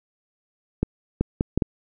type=clicks; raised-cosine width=3 ms; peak=-7 dBFS; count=5; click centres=0.83 / 1.21 / 1.409 / 1.576 / 1.622 s; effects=none